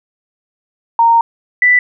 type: tone pair in turn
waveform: sine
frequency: 925 / 1979.9 Hz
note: A#5 / B6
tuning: -14 / +4 cents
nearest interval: octave + minor second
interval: 1318 cents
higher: second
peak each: -6 dBFS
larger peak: neither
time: 0.99-1.21 / 1.62-1.79 s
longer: first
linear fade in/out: 2 ms
effects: none